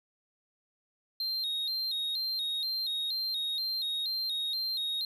triangle tone with vibrato, 3951 Hz, B7, in tune, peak -29 dBFS, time 1.2-5.05 s, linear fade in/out 2 ms, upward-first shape square, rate 2.1 Hz, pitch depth 89 cents each way, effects none

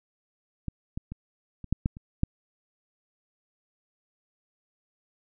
clicks, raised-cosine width 5 ms, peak -19 / -20 / -24 / -27 / -11 / -12 / -29 / -10 dBFS, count 8, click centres 0.683 / 0.975 / 1.12 / 1.643 / 1.726 / 1.859 / 1.969 / 2.234 s, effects none

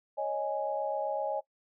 sine chord, C# suspended second, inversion none, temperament equal, 554.4 / 622.3 / 830.6 Hz, C#5 / D#5 / G#5, 0 / 0 / 0 cents, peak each -34 dBFS, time 0.17-1.41 s, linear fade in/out 20 ms, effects noise-tail reverb RT60 0.1 s tail -20 dB re dry

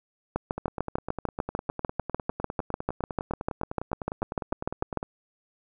two click trains, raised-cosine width 1 ms, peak -12 / -18 dBFS, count 32 / 45, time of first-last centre 0.36-4.973 / 0.58-5.029 s, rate 6.72 / 9.89 Hz, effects none

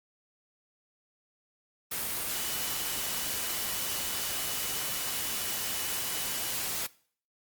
sine tone in noise, 2960 Hz, F#7, in tune, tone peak -44 dBFS, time 2.32-6.53 s, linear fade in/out 10 ms, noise white, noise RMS -33 dBFS, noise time 1.91-6.87 s, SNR -14 dB, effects noise-tail reverb RT60 0.5 s tail -21 dB re dry + Opus 32 kbps

